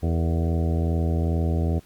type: harmonic tone with a mistuned harmonic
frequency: 82.41 Hz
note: E2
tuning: in tune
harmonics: 1 / 2 / 3 / 4 / 5 / 6 / 7 / 8 / 9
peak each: -21 / -27 / -31 / -33 / -35 / -37 / -38 / -39 / -40 dBFS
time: 0.02-1.8 s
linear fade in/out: 20 ms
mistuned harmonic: 6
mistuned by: -71 cents
effects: pink hiss -55 dBFS RMS until 1.85 s + MP3 96 kbps